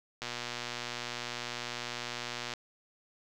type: click train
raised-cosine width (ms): 0.2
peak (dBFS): -19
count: 279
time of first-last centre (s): 0.22-2.537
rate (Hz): 120
effects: none